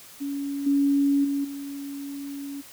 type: tone with level steps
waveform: sine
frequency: 280.9 Hz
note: C#4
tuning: 23 cents sharp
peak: -27 / -18 / -23 / -32 dBFS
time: 0.2-2.62 s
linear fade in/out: 20 ms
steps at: 0.66 / 1.24 / 1.44 s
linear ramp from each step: 10 ms
effects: white hiss -47 dBFS RMS until 2.72 s